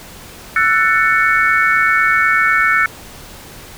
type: chord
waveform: sine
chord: F# minor seventh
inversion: third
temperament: just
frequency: 1332 / 1480 / 1776 / 2220 Hz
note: E6 / F#6 / A6 / C#7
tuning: +18 / 0 / +16 / +2 cents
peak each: -16 dBFS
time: 0.56-2.86 s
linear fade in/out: 2 ms
effects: pink hiss -36 dBFS RMS until 3.77 s